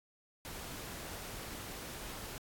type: noise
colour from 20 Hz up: pink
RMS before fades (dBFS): -45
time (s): 0.45-2.38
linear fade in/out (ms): 0
effects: AAC 64 kbps